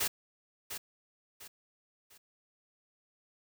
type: noise with echo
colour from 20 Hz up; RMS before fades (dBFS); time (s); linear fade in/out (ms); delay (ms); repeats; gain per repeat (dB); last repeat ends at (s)
white; -31; 0-0.08; 10; 700; 3; -9; 2.18
effects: none